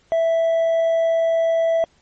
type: tone with hard clipping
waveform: sine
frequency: 659.3 Hz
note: E5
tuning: in tune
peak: -16 dBFS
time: 0.12-1.84 s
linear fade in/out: 0 ms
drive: 2 dB
effects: pink hiss -59 dBFS RMS until 2.01 s + MP3 32 kbps